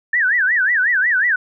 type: tone with vibrato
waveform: sine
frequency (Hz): 1710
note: A6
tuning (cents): -50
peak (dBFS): -13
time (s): 0.13-1.36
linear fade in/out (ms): 5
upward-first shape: sine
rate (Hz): 5.5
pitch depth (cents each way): 250
effects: none